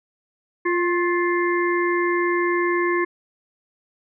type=harmonic tone with a mistuned harmonic; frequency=349.2 Hz; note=F4; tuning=in tune; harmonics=1 / 3 / 5 / 6; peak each=-20 / -25 / -27 / -28 dBFS; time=0.65-3.05 s; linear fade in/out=10 ms; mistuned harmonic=3; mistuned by=+32 cents; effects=none